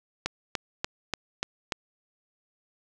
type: click train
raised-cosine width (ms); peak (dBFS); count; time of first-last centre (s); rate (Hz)
0.2; -10; 6; 0.26-1.722; 3.42
effects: none